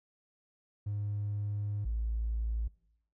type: tone pair in turn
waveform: triangle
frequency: 103 / 55.77 Hz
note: G#2 / A1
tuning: -14 / +24 cents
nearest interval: major seventh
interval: 1062 cents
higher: first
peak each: -29 / -26 dBFS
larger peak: second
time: 0.86-1.85 / 1.85-2.68 s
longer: first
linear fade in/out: 10 ms
effects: noise-tail reverb RT60 0.8 s tail -26 dB re dry + tanh soft clip ceiling -28 dBFS